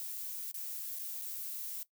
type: noise with dropouts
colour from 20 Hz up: violet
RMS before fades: -41 dBFS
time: 0-1.83 s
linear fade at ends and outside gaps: 0 ms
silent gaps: 0.172-0.175 / 0.514-0.543 / 0.988-0.993 / 1.214-1.219 s
effects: noise-tail reverb RT60 0.1 s tail -17 dB re dry